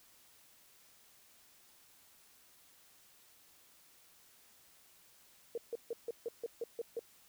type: tone bursts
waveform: sine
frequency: 466.2 Hz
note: A#4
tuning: in tune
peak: -35 dBFS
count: 9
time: 5.55-6.993 s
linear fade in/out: 2 ms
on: 27 ms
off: 150 ms
effects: white hiss -64 dBFS RMS until 7.28 s